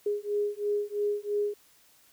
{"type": "beating tone pair", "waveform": "sine", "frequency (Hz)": [411.5, 414.5], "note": ["G#4", "G#4"], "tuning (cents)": [-16, -3], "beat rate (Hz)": 3, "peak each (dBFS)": -30, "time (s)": [0.06, 1.54], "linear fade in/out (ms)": 5, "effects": ["white hiss -61 dBFS RMS until 2.12 s"]}